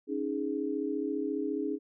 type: chord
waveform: sine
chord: C# suspended second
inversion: none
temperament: just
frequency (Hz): 277.2 / 311.8 / 415.8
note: C#4 / D#4 / G#4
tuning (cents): 0 / +4 / +2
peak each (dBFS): -34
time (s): 0.07-1.79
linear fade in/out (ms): 50
effects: none